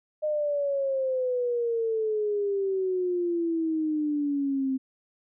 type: exponential sweep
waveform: sine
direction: down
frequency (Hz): 614 to 261.6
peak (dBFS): -24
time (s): 0.22-4.78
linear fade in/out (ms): 20
effects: none